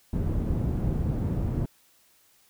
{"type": "low-pass noise", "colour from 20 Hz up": "white", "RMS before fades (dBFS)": -27, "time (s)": [0.13, 1.66], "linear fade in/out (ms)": 5, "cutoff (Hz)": 160, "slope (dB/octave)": 12, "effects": ["white hiss -62 dBFS RMS until 2.49 s"]}